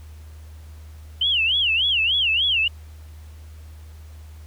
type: tone with vibrato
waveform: sine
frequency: 2968 Hz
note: F#7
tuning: 5 cents sharp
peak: -17 dBFS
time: 1.21-2.68 s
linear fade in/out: 5 ms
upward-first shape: sine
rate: 3.4 Hz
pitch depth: 230 cents each way
effects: added 77 Hz sine -38 dBFS peak until 4.46 s + pink hiss -54 dBFS RMS until 4.46 s